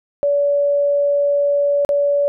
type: tone with dropouts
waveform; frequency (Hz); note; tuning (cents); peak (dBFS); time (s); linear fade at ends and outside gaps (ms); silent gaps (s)
sine; 572; D5; -46; -13; 0.23-2.28; 0; 1.849-1.891
effects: none